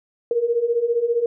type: beating tone pair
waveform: sine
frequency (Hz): 459.7 / 474.7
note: A#4 / A#4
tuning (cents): -24 / +31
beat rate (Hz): 15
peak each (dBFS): -23 / -19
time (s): 0.31-1.26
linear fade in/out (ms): 2
effects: none